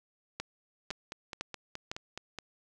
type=two click trains; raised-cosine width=0.2 ms; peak=-18 / -22 dBFS; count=4 / 8; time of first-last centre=0.4-1.915 / 0.91-2.387 s; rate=1.98 / 4.74 Hz; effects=none